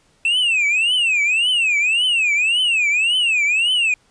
triangle tone with vibrato, 2637 Hz, E7, in tune, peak -13 dBFS, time 0.25-3.94 s, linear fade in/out 2 ms, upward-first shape triangle, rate 1.8 Hz, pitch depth 270 cents each way, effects pink hiss -58 dBFS RMS until 4.1 s + resampled to 22050 Hz

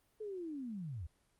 sine linear sweep, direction down, 440 to 69.3 Hz, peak -40 dBFS, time 0.2-1.07 s, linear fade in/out 10 ms, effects pink hiss -74 dBFS RMS until 1.39 s + Opus 32 kbps

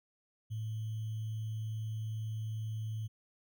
sine tone with sample-and-hold, 109.7 Hz, A2, 5 cents flat, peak -35 dBFS, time 0.5-3.08 s, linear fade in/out 20 ms, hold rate 3150 Hz, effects none

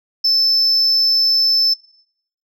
sine tone, 5274 Hz, E8, in tune, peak -10 dBFS, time 0.24-1.74 s, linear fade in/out 10 ms, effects noise-tail reverb RT60 0.7 s tail -22 dB re dry + tanh soft clip ceiling -10 dBFS

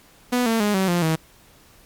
sawtooth tone with pitch steps, 246.9 / 226.4 / 207.6 / 190.39 / 174.58 / 160.09 Hz, B3 / A3 / G#3 / F#3 / F3 / D#3, 0 / +50 / 0 / +50 / 0 / +50 cents, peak -14 dBFS, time 0.32-1.16 s, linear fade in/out 10 ms, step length 140 ms, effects pink hiss -52 dBFS RMS until 1.85 s + MP3 96 kbps

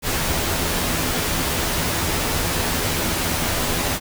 pink noise with comb filter, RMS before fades -22 dBFS, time 0.02-4 s, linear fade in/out 50 ms, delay 12 ms, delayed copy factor +0.5, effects none

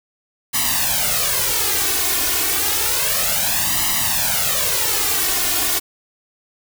white noise with flanger, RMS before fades -19 dBFS, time 0.53-5.8 s, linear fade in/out 20 ms, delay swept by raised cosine 1 to 2.8 ms, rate 0.3 Hz, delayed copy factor +0.9, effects none

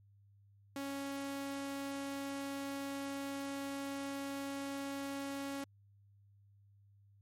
sawtooth tone, 277.2 Hz, C#4, in tune, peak -35 dBFS, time 0.76-5.64 s, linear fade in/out 2 ms, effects added 100 Hz sine -62 dBFS peak until 7.21 s + MP3 64 kbps

